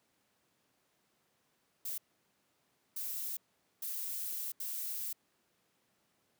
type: noise bursts at uneven times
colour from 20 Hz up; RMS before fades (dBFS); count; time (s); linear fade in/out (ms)
violet; -39; 4; 1.85-1.98 / 2.96-3.37 / 3.82-4.52 / 4.6-5.13; 5
effects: pink hiss -75 dBFS RMS until 6.39 s + high-pass 150 Hz 12 dB/octave